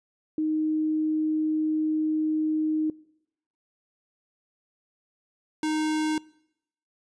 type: tone pair in turn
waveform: sine / square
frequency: 310.9 / 309.8 Hz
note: D#4 / D#4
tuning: -1 / -7 cents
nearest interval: unison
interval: 6 cents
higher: first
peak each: -23 / -25 dBFS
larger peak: first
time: 0.38-2.9 / 5.63-6.18 s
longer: first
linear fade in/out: 2 ms
effects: noise-tail reverb RT60 0.8 s tail -23 dB re dry + resampled to 22050 Hz